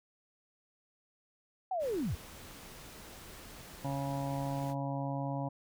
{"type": "linear sweep", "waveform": "sine", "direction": "down", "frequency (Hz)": [777, 59], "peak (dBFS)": -31, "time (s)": [1.71, 2.15], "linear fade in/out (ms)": 5}
{"type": "noise", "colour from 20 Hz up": "pink", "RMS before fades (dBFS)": -50, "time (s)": [1.79, 4.75], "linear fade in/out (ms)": 50}
{"type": "harmonic tone", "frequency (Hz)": 138.59, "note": "C#3", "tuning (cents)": 0, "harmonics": [1, 2, 4, 5, 6, 7], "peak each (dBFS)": [-36, -39, -42, -43, -44, -44], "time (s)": [3.84, 5.49], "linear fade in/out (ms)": 10}
{"effects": []}